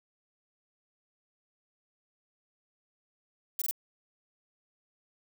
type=noise bursts; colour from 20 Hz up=violet; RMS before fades=-31 dBFS; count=3; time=3.59-3.711 s; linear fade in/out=2 ms; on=27 ms; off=20 ms; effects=none